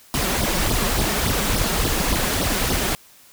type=noise with flanger; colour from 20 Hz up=pink; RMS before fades=-21 dBFS; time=0.14-2.95 s; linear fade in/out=0 ms; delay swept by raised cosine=0.2 to 5.5 ms; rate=3.5 Hz; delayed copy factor=+0.8; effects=white hiss -50 dBFS RMS until 3.32 s